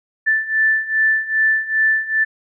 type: beating tone pair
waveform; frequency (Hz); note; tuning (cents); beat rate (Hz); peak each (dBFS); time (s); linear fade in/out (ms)
sine; 1760 / 1762.5; A6 / A6; 0 / +2; 2.5; -19 / -16; 0.26-2.25; 20
effects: none